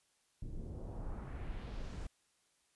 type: noise with low-pass filter sweep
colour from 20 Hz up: brown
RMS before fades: -43 dBFS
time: 0.42-2.07 s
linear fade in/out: 5 ms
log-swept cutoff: 260 to 8900 Hz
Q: 1.3
effects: white hiss -75 dBFS RMS until 2.75 s + resampled to 24000 Hz